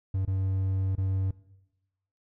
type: tone with dropouts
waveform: triangle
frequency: 95.5 Hz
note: G2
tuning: 45 cents flat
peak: -23 dBFS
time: 0.14-1.31 s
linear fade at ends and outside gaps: 5 ms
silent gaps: 0.252-0.276 / 0.954-0.979 s
effects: noise-tail reverb RT60 1.0 s tail -20 dB re dry